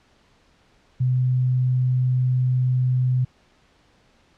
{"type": "tone", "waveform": "sine", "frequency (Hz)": 127, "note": "B2", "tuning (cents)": 49, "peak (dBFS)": -17, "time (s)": [1, 3.25], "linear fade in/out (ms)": 10, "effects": ["pink hiss -59 dBFS RMS until 4.37 s", "low-pass 5000 Hz 12 dB/octave"]}